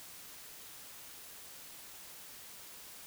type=silence; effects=white hiss -51 dBFS RMS until 3.06 s